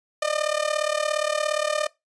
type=tone with amplitude modulation; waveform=sawtooth; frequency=605 Hz; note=D#5; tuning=49 cents flat; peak=-15 dBFS; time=0.22-1.87 s; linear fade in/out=5 ms; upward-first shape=sine; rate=37.2 Hz; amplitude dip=85%; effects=noise-tail reverb RT60 0.2 s tail -22 dB re dry + resampled to 22050 Hz